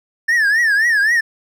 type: tone with vibrato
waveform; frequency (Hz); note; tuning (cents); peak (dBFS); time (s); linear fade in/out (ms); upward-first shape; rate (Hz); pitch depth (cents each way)
triangle; 1760; A6; 0; -10; 0.28-1.21; 10; triangle; 3.8; 180
effects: none